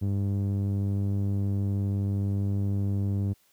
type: tone with low-pass filter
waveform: sawtooth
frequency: 99.3 Hz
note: G2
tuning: 23 cents sharp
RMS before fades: -27 dBFS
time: 0.01-3.34 s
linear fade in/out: 20 ms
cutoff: 260 Hz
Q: 0.73
effects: white hiss -65 dBFS RMS until 3.52 s